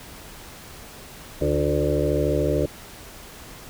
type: harmonic tone with a mistuned harmonic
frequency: 73.42 Hz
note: D2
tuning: in tune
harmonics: 1 / 2 / 4 / 5 / 6 / 7 / 8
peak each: -27 / -27 / -27 / -27 / -27 / -27 / -27 dBFS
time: 1.41-2.66 s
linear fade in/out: 5 ms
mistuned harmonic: 5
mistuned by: -40 cents
effects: pink hiss -42 dBFS RMS until 3.69 s